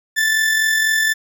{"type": "tone with amplitude modulation", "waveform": "40% pulse", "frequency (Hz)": 1760, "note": "A6", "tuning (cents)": 0, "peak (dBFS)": -12, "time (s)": [0.16, 1.14], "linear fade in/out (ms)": 20, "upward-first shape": "sine", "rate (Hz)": 44, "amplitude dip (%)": 40, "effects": []}